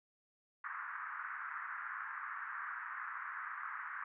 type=band-pass noise; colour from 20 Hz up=pink; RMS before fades=-44 dBFS; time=0.64-4.04 s; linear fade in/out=2 ms; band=1100 to 1800 Hz; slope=48 dB/octave; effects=none